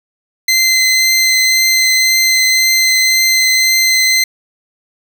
20% pulse tone with vibrato, 2062 Hz, C7, 26 cents flat, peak -4 dBFS, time 0.48-4.24 s, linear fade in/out 5 ms, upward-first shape triangle, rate 1.9 Hz, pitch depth 11 cents each way, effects none

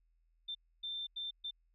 sine tone bursts at uneven times, 3571 Hz, A7, 25 cents sharp, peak -38 dBFS, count 4, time 0.48-0.55 / 0.83-1.07 / 1.16-1.31 / 1.44-1.51 s, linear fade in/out 10 ms, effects added 41 Hz sine -70 dBFS peak until 1.74 s

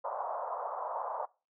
white band-pass noise, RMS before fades -37 dBFS, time 0.04-1.26 s, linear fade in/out 10 ms, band 540 to 1100 Hz, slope 48 dB/octave, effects noise-tail reverb RT60 0.3 s tail -22 dB re dry

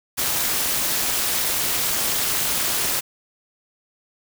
white noise with amplitude modulation, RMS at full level -19 dBFS, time 0.17-3.01 s, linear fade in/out 20 ms, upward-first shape sine, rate 279 Hz, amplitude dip 75%, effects none

